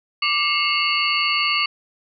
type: tone cluster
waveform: sine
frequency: 1174 / 2159 / 2696 / 2861 / 4477 Hz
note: D6 / C#7 / E7 / F7 / C#8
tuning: -1 / -46 / +38 / +41 / +16 cents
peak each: -24 dBFS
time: 0.22-1.66 s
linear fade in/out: 5 ms
effects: none